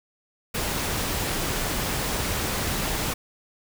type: noise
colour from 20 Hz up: pink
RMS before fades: -27 dBFS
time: 0.54-3.14 s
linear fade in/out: 10 ms
effects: none